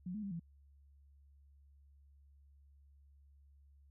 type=tone with pitch steps; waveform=sine; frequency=180.5 / 212.7 / 198.2 / 168.1 Hz; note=F#3 / G#3 / G3 / E3; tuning=-43 / +42 / +19 / +34 cents; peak=-39 dBFS; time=0.06-0.396 s; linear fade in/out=5 ms; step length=84 ms; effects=added 70 Hz sine -61 dBFS peak until 3.9 s